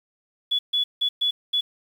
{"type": "tone bursts at uneven times", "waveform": "sine", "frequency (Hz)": 3415, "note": "G#7", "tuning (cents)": 48, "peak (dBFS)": -19, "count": 5, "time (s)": [[0.51, 0.59], [0.73, 0.84], [1.01, 1.09], [1.21, 1.31], [1.53, 1.61]], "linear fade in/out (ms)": 10, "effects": ["8-bit"]}